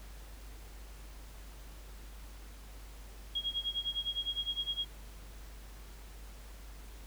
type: tone with tremolo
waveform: sine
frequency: 3282 Hz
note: G#7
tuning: 21 cents flat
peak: -30 dBFS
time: 3.35-4.85 s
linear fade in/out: 5 ms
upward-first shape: sine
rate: 9.8 Hz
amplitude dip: 90%
effects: added 50 Hz sine -47 dBFS peak until 7.06 s + pink hiss -56 dBFS RMS until 7.06 s